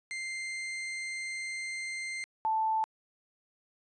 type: tone pair in turn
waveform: 40% pulse / sine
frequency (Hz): 2093 / 880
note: C7 / A5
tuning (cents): 0 / 0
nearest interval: octave + minor third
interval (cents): 1500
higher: first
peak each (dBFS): -34 / -26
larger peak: second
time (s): 0.11-2.24 / 2.45-2.84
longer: first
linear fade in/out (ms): 0
effects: resampled to 22050 Hz